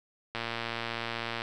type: click train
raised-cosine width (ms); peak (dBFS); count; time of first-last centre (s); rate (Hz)
0.3; -17; 125; 0.35-1.419; 116
effects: none